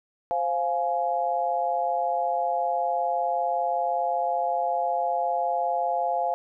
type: chord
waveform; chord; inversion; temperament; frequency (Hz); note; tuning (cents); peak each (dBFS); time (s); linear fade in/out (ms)
sine; F minor; second; just; 523.8 / 698.5 / 838.1; C5 / F5 / Ab5; +2 / 0 / +16; -30 / -25 / -28; 0.31-6.34; 0
effects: none